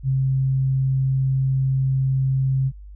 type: tone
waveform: sine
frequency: 133.2 Hz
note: C3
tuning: 31 cents sharp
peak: -17 dBFS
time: 0.03-2.72 s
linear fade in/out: 50 ms
effects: added 50 Hz sine -37 dBFS peak until 2.95 s